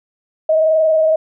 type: tone with frequency modulation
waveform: sine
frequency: 633 Hz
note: D#5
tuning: 30 cents sharp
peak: -10 dBFS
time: 0.49-1.16 s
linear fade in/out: 5 ms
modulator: 21.8 Hz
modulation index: 0.54
effects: none